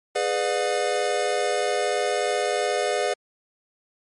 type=chord; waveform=square; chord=G# diminished seventh; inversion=none; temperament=just; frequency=415.3 / 498.4 / 598 / 717.6 Hz; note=G#4 / B4 / D5 / F5; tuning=0 / +16 / +31 / +47 cents; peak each=-28 dBFS; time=0.15-3.14 s; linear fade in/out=10 ms; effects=MP3 48 kbps